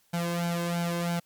sawtooth tone with flanger, 171.6 Hz, F3, 30 cents flat, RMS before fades -29 dBFS, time 0.13-1.2 s, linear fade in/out 10 ms, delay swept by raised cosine 1.3 to 1.91 ms, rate 3 Hz, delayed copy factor +0.9, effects white hiss -66 dBFS RMS until 1.25 s + MP3 96 kbps

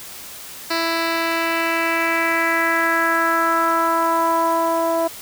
10% pulse tone with low-pass filter sweep, 331 Hz, E4, 7 cents sharp, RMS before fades -19 dBFS, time 0.7-5.08 s, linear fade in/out 10 ms, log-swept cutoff 4200 to 760 Hz, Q 3.1, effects white hiss -36 dBFS RMS until 5.21 s

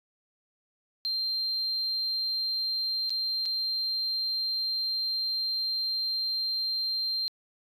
sine tone with dropouts, 4163 Hz, C8, 10 cents flat, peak -26 dBFS, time 1.05-7.28 s, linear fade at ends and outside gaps 0 ms, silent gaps 3.095-3.104 / 3.455-3.459 s, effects tanh soft clip ceiling -23 dBFS

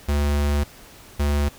square tone pair in turn, 72.5 / 72.5 Hz, D2 / D2, -22 / -22 cents, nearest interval unison, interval 0 cents, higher neither, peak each -19 dBFS, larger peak neither, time 0.08-0.64 / 1.19-1.49 s, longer first, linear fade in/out 10 ms, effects pink hiss -46 dBFS RMS until 1.58 s

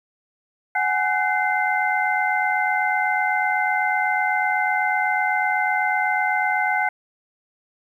sine tone cluster, 743 / 831 / 1508 / 2079 Hz, F#5 / G#5 / F#6 / C7, +7 / +1 / +32 / -12 cents, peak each -24 dBFS, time 0.75-6.89 s, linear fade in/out 5 ms, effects 9-bit

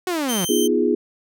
sawtooth linear sweep, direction down, 375.2 to 164.81 Hz, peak -17 dBFS, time 0.07-0.45 s, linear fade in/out 2 ms
15% pulse tone, 3116 Hz, G7, 11 cents flat, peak -16 dBFS, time 0.28-0.68 s, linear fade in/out 20 ms
sine chord, F half-diminished seventh, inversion second, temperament equal, 246.9 / 311.1 / 349.2 / 415.3 Hz, Cb4 / Eb4 / F4 / Ab4, 0 / 0 / 0 / 0 cents, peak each -22 / -23 / -21 / -20 dBFS, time 0.49-0.95 s, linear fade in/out 5 ms
effects none

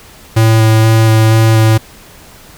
square tone with vibrato, 111.2 Hz, A2, 19 cents sharp, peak -6 dBFS, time 0.36-1.78 s, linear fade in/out 10 ms, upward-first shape square, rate 2.1 Hz, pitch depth 9 cents each way, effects pink hiss -38 dBFS RMS until 2.57 s

